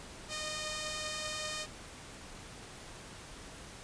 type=beating tone pair; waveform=5% pulse; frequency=610 / 615.1 Hz; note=D#5 / D#5; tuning=-34 / -20 cents; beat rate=5.1 Hz; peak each=-34 / -26 dBFS; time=0.28-1.67 s; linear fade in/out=50 ms; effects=pink hiss -49 dBFS RMS until 3.83 s + resampled to 22050 Hz